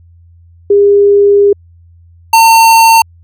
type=tone pair in turn; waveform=sine / square; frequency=404.6 / 906.1 Hz; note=G#4 / A#5; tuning=-45 / -49 cents; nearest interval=octave + major second; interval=1396 cents; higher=second; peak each=-3 dBFS; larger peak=neither; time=0.7-1.53 / 2.33-3.02 s; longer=first; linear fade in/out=5 ms; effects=added 85 Hz sine -38 dBFS peak until 3.23 s